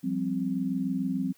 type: chord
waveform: sine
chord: F suspended second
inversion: none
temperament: equal with one note detuned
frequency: 174.61 / 194.98 / 261.6 Hz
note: F3 / G3 / C4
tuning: 0 / -9 / 0 cents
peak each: -33 / -31 / -29 dBFS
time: 0.03-1.33 s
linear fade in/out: 20 ms
effects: white hiss -63 dBFS RMS until 1.37 s